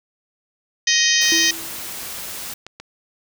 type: harmonic tone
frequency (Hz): 625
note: D#5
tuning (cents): +8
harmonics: 3 / 4 / 5 / 6 / 7 / 8 / 9 / 10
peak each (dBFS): -20 / -25 / -22 / -24 / -26 / -22 / -24 / -21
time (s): 0.87-1.51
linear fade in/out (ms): 5
type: noise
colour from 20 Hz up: white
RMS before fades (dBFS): -31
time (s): 1.21-2.54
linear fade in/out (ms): 5
type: tone with exponential decay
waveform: triangle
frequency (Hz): 329.6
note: E4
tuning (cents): 0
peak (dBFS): -19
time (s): 1.32-1.92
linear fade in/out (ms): 0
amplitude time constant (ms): 130
type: clicks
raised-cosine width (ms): 0.2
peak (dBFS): -18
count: 4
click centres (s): 2.031 / 2.187 / 2.666 / 2.8
effects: none